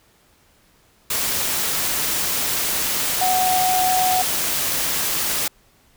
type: tone in noise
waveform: sine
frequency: 740 Hz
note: F#5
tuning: in tune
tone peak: -17 dBFS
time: 3.21-4.22 s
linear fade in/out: 5 ms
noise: white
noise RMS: -22 dBFS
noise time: 1.1-5.48 s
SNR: +2 dB
effects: pink hiss -57 dBFS RMS until 5.96 s